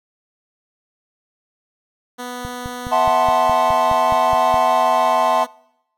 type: tone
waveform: 10% pulse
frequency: 246.9 Hz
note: B3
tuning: in tune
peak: -19 dBFS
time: 2.18-5.47 s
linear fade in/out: 20 ms
type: click train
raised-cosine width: 5 ms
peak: -17 dBFS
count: 11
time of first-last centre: 2.45-4.542 s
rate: 4.78 Hz
type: chord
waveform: triangle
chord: F# half-diminished seventh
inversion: third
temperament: equal with one note detuned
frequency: 653.2 / 740 / 880 / 1046.5 Hz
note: E5 / F#5 / A5 / C6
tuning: -16 / 0 / 0 / 0 cents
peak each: -17 dBFS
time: 2.91-5.45 s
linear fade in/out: 20 ms
effects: noise-tail reverb RT60 0.8 s tail -23 dB re dry